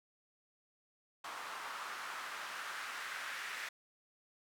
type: noise with band-pass filter sweep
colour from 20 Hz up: white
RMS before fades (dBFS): -44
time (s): 1.24-3.69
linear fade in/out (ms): 5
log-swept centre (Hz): 1100 to 1700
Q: 2
effects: none